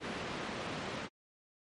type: band-pass noise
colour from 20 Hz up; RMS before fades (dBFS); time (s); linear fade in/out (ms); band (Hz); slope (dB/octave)
pink; -40; 0-1.09; 50; 140 to 3200; 12
effects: MP3 48 kbps